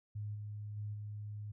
sine tone with level steps, 104.6 Hz, G#2, 13 cents sharp, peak -38 / -41 / -38 / -41 dBFS, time 0.15-1.52 s, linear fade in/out 10 ms, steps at 0.34 / 0.76 / 0.93 s, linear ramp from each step 20 ms, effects none

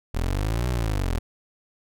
25% pulse linear two-way sweep, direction up then down, 38.89 to 63.1 to 38.89 Hz, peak -19 dBFS, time 0.14-1.19 s, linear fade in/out 10 ms, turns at 0.69 s, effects none

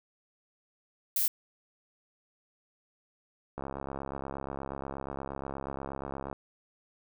violet noise, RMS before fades -28 dBFS, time 1.16-1.28 s, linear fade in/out 2 ms
click train, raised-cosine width 1 ms, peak -23 dBFS, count 189, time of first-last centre 3.58-6.329 s, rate 68.4 Hz
effects none

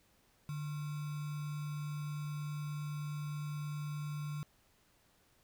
sine tone with sample-and-hold, 148.4 Hz, D3, 18 cents sharp, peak -37 dBFS, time 0.49-4.43 s, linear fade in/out 0 ms, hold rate 1225 Hz, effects pink hiss -70 dBFS RMS until 5.43 s

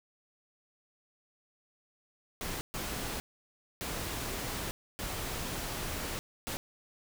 pink noise bursts at uneven times, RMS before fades -37 dBFS, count 5, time 2.41-2.61 / 2.74-3.2 / 3.81-4.71 / 4.99-6.19 / 6.47-6.57 s, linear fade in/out 0 ms, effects none

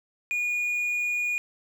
triangle tone, 2444 Hz, D#7, 32 cents flat, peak -23 dBFS, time 0.31-1.38 s, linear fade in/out 0 ms, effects none

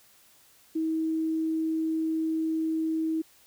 sine tone, 320 Hz, D#4, 49 cents sharp, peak -25 dBFS, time 0.75-3.22 s, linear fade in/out 10 ms, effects white hiss -59 dBFS RMS until 3.46 s

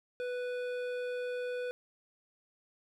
sine tone with hard clipping, 494.6 Hz, B4, 3 cents sharp, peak -36 dBFS, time 0.2-1.71 s, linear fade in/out 0 ms, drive 12 dB, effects none

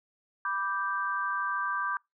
sine chord, G major, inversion first, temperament equal, 987.8 / 1174.7 / 1568 Hz, B5 / D6 / G6, 0 / 0 / 0 cents, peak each -36 / -31 / -32 dBFS, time 0.45-1.97 s, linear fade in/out 2 ms, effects noise-tail reverb RT60 0.2 s tail -26 dB re dry

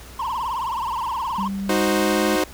triangle tone with vibrato, 987.8 Hz, B5, in tune, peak -21 dBFS, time 0.19-1.48 s, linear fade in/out 5 ms, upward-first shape triangle, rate 19 Hz, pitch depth 210 cents each way
clicks, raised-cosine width 0.2 ms, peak -28 dBFS, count 3, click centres 1.361 / 1.599 / 1.664 s
sine tone with pitch glide, 196 to 210.1 Hz, G3 to G#3, 0 to +20 cents, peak -24 dBFS, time 1.38-2.36 s, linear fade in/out 5 ms, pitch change +120 cents, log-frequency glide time 1.62-2.23 s
sawtooth chord, C diminished, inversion first, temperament equal, 311.1 / 370 / 523.3 Hz, Eb4 / Gb4 / C5, 0 / 0 / 0 cents, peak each -18 / -19 / -20 dBFS, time 1.69-2.44 s, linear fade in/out 5 ms
effects added 60 Hz sine -43 dBFS peak until 2.53 s + pink hiss -43 dBFS RMS until 2.53 s

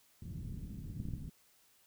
white low-pass noise, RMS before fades -44 dBFS, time 0.22-1.3 s, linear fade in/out 5 ms, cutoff 200 Hz, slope 24 dB/octave
clicks, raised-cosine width 5 ms, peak -28 dBFS, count 4, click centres 1.001 / 1.054 / 1.086 / 1.137 s
effects white hiss -68 dBFS RMS until 1.86 s

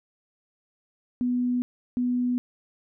sine tone pair in turn, 246.9 / 246.9 Hz, B3 / B3, 0 / 0 cents, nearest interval unison, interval 0 cents, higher neither, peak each -22 dBFS, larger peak neither, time 1.21-1.62 / 1.97-2.38 s, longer neither, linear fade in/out 0 ms, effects none

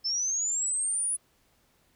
sine linear sweep, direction up, 5220 to 9956 Hz, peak -26 dBFS, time 0.04-1.17 s, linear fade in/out 20 ms, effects pink hiss -67 dBFS RMS until 1.95 s

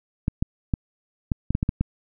clicks, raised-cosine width 5 ms, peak -9 dBFS, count 9, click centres 0.281 / 0.425 / 0.738 / 1.318 / 1.506 / 1.551 / 1.629 / 1.691 / 1.81 s, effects none

